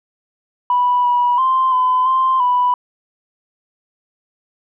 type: tone with pitch steps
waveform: sine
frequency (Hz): 984 / 974 / 1044 / 1014 / 1045 / 988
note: B5 / B5 / C6 / B5 / C6 / B5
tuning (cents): -7 / -24 / -4 / +45 / -2 / 0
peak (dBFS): -11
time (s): 0.7-2.74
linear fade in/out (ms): 2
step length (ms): 340
effects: tanh soft clip ceiling -7 dBFS